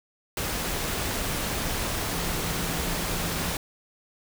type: tone in noise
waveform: sine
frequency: 168.2 Hz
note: E3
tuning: 35 cents sharp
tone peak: -36 dBFS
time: 2.13-3.51 s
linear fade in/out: 2 ms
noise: pink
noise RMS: -29 dBFS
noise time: 0.37-3.57 s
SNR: -10 dB
effects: none